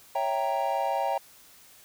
triangle chord, C# diminished seventh, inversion none, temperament equal, 554.4 / 659.3 / 784 / 932.3 Hz, C#5 / E5 / G5 / Bb5, 0 / 0 / 0 / 0 cents, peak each -30 / -30 / -27 / -29 dBFS, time 0.15-1.18 s, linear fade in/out 5 ms, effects white hiss -54 dBFS RMS until 1.84 s

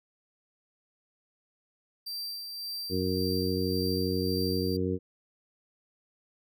45% pulse tone with tremolo, 4699 Hz, D8, in tune, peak -33 dBFS, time 2.06-4.77 s, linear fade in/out 10 ms, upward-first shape sine, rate 1.8 Hz, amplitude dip 40%
harmonic tone, 92.5 Hz, F#2, in tune, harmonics 1 / 2 / 3 / 4 / 5, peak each -33 / -33 / -33 / -33 / -33 dBFS, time 2.89-4.99 s, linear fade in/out 50 ms
effects none

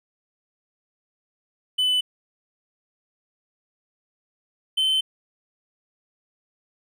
triangle tone pair in turn, 3001 / 3073 Hz, F#7 / G7, +24 / -35 cents, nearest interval unison, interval 41 cents, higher second, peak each -17 / -17 dBFS, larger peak neither, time 1.78-2.01 / 4.77-5.01 s, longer second, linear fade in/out 10 ms, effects none

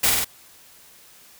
white noise with echo, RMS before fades -18 dBFS, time 0.03-0.1 s, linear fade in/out 10 ms, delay 49 ms, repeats 3, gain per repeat -2 dB, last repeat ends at 0.247 s, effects white hiss -50 dBFS RMS until 1.39 s

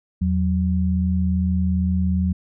sine tone pair together, 82.3 / 184.76 Hz, E2 / F#3, -2 / -2 cents, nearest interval octave + major second, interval 1400 cents, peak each -20 dBFS, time 0.21-2.33 s, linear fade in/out 10 ms, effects none

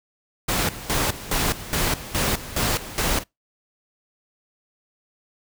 pink noise with tremolo, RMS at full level -22 dBFS, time 0.48-3.24 s, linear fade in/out 10 ms, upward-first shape square, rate 2.4 Hz, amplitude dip 80%, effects noise-tail reverb RT60 0.2 s tail -26 dB re dry

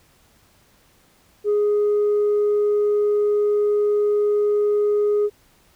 sine tone, 415.3 Hz, G#4, in tune, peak -14 dBFS, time 1.44-5.3 s, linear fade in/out 50 ms, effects tanh soft clip ceiling -14 dBFS + pink hiss -57 dBFS RMS until 5.75 s

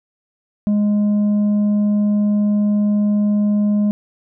sine tone with tanh clipping, 207.3 Hz, G#3, 3 cents flat, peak -14 dBFS, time 0.67-3.91 s, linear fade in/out 0 ms, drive 4 dB, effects none

